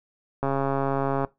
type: click train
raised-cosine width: 1 ms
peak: -12 dBFS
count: 113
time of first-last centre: 0.43-1.248 s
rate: 137 Hz
effects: noise-tail reverb RT60 0.2 s tail -20 dB re dry